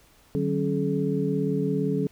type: tone cluster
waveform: sine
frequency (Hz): 151.5 / 189 / 274.7 / 426.7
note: D#3 / F#3 / C#4 / G#4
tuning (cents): -46 / +37 / -16 / +47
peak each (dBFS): -28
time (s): 0.35-2.07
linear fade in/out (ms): 0
effects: pink hiss -58 dBFS RMS until 2.11 s